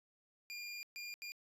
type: tone bursts at uneven times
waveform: 25% pulse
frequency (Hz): 2407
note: D7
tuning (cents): +42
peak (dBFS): -40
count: 3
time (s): 0.5-0.83 / 0.96-1.14 / 1.22-1.32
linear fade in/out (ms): 0
effects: resampled to 32000 Hz